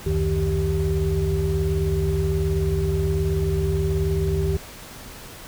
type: tone cluster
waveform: sine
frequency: 68.7 / 87.4 / 155.5 / 390.5 Hz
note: C#2 / F2 / D#3 / G4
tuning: -15 / +2 / -1 / -7 cents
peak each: -24 dBFS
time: 0.06-4.57 s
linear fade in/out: 5 ms
effects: tanh soft clip ceiling -12 dBFS + pink hiss -40 dBFS RMS until 5.47 s